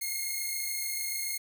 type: tone pair together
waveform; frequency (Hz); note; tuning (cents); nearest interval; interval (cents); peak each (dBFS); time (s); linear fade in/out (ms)
5% pulse; 2134 / 2161; C7 / C#7; +34 / -45; unison; 21; -24; 0.01-1.38; 10
effects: none